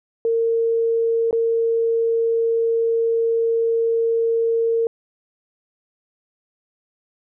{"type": "tone with dropouts", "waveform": "sine", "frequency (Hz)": 458.1, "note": "A#4", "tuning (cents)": -30, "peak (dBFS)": -16, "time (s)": [0.25, 4.87], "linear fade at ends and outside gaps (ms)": 1, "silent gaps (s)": [1.31, 1.328], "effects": []}